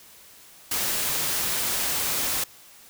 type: noise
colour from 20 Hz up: white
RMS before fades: -26 dBFS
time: 0.71-2.44 s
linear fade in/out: 5 ms
effects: white hiss -50 dBFS RMS until 2.89 s